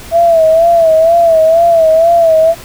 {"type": "tone with vibrato", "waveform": "sine", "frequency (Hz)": 659.3, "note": "E5", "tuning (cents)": 0, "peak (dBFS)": -4, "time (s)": [0.11, 2.55], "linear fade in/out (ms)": 50, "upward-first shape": "sine", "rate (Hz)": 2.1, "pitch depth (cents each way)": 65, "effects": ["pink hiss -31 dBFS RMS until 2.64 s"]}